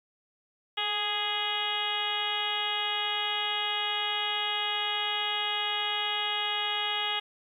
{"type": "harmonic tone with a mistuned harmonic", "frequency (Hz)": 415.3, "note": "G#4", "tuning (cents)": 0, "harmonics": [1, 2, 3, 4, 5, 6, 7, 8, 9], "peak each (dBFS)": [-44, -35, -38, -39, -37, -40, -33, -33, -40], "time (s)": [0.77, 7.2], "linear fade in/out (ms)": 10, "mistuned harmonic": 1, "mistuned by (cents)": 39, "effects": ["10-bit"]}